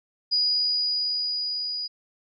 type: tone with level ramp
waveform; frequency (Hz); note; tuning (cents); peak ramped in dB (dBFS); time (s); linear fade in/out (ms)
sine; 4911; D#8; -23; -19 to -28; 0.31-1.88; 20
effects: none